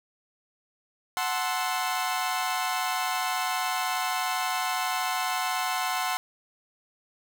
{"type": "chord", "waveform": "sawtooth", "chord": "F# half-diminished seventh", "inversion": "none", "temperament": "equal with one note detuned", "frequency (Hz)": [740, 876.4, 1046.5, 1318.5], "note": ["F#5", "A5", "C6", "E6"], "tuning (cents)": [0, -7, 0, 0], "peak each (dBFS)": [-26, -31, -27, -32], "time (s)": [1.17, 6.17], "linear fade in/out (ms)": 0, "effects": []}